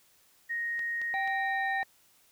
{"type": "tone with pitch glide", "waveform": "sine", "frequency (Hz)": [1869, 1841.1], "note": ["A#6", "A#6"], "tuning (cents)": [4, -22], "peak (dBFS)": -30, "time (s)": [0.49, 1.84], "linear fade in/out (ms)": 20, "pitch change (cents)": -26, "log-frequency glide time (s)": [1.15, 1.68]}
{"type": "clicks", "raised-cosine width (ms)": 0.2, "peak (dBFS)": -29, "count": 3, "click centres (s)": [0.793, 1.016, 1.276]}
{"type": "harmonic tone", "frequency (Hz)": 779, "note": "G5", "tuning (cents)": -11, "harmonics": [1, 3, 5], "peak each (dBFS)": [-31, -43, -49], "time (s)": [1.14, 1.83], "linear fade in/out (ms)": 0}
{"effects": ["white hiss -64 dBFS RMS until 2.31 s"]}